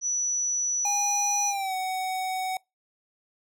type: tone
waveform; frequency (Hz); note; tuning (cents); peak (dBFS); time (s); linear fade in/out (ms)
sine; 5920; F#8; 0; -24; 0.01-1.54; 50
type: tone with pitch glide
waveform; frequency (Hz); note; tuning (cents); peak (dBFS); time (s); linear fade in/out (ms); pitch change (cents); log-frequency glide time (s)
square; 817 to 749.2; G#5 to F#5; -29 to +21; -28; 0.85-2.57; 2; -150; 1.47-1.74
effects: noise-tail reverb RT60 0.2 s tail -24 dB re dry